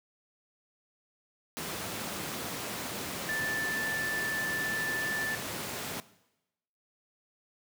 sine tone in noise, 1760 Hz, A6, in tune, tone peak -30 dBFS, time 3.29-5.35 s, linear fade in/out 0 ms, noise pink, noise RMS -36 dBFS, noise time 1.57-6 s, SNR +3 dB, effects noise-tail reverb RT60 0.9 s tail -18 dB re dry + high-pass 150 Hz 12 dB/octave

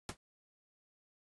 pink noise with exponential decay, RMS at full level -36 dBFS, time 0.09-0.17 s, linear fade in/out 1 ms, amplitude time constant 17 ms, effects resampled to 24000 Hz

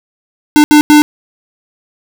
square tone bursts at uneven times, 299.4 Hz, D4, 33 cents sharp, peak -3 dBFS, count 3, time 0.56-0.64 / 0.71-0.81 / 0.9-1.02 s, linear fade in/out 0 ms, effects none

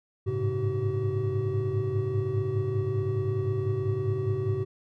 triangle tone cluster, 99.1 / 103.8 / 109 / 135.4 / 380.5 Hz, G2 / G#2 / A2 / C#3 / F#4, +19 / 0 / -16 / -40 / +48 cents, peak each -31 / -34 / -28 / -31 / -28 dBFS, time 0.26-4.65 s, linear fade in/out 20 ms, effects none

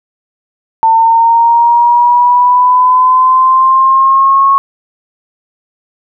sine linear sweep, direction up, 897 to 1100 Hz, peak -4 dBFS, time 0.83-4.58 s, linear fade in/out 0 ms, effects none

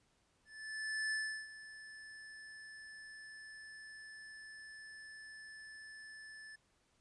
square tone with ADSR envelope, 1746 Hz, A6, 14 cents flat, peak -35 dBFS, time 0.45-6.56 s, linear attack 670 ms, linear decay 350 ms, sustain -16 dB, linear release 8 ms, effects pink hiss -75 dBFS RMS until 7 s + resampled to 22050 Hz

